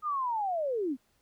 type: linear sweep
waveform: sine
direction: down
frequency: 1254 to 236.7 Hz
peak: -28 dBFS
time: 0.02-0.97 s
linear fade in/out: 50 ms
effects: pink hiss -71 dBFS RMS until 1.21 s